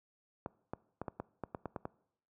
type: clicks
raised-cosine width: 1 ms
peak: -24 dBFS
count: 10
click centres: 0.461 / 0.735 / 1.016 / 1.082 / 1.2 / 1.437 / 1.548 / 1.657 / 1.762 / 1.854 s
effects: noise-tail reverb RT60 0.7 s tail -22 dB re dry + high-pass 80 Hz 12 dB/octave